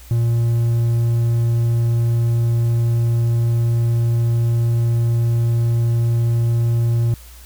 triangle tone, 117 Hz, A#2, 7 cents sharp, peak -12 dBFS, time 0.11-7.14 s, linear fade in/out 0 ms, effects added 60 Hz sine -39 dBFS peak until 7.45 s + white hiss -45 dBFS RMS until 7.45 s

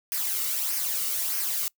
blue noise with flanger, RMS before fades -28 dBFS, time 0.12-1.68 s, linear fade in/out 0 ms, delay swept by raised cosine 0.26 to 1.23 ms, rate 1.6 Hz, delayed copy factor -0.55, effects noise-tail reverb RT60 0.1 s tail -24 dB re dry

